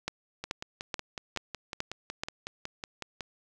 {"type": "two click trains", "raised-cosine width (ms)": 0.2, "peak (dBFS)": [-14, -19], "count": [6, 16], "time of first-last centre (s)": [[0.08, 2.235], [0.44, 3.208]], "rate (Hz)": [2.32, 5.42], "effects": []}